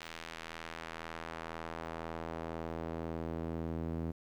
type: tone with band-pass filter sweep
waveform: sawtooth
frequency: 82 Hz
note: E2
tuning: 9 cents flat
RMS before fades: -41 dBFS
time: 0-4.12 s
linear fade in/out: 10 ms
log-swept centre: 2900 to 240 Hz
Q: 0.77
effects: 11-bit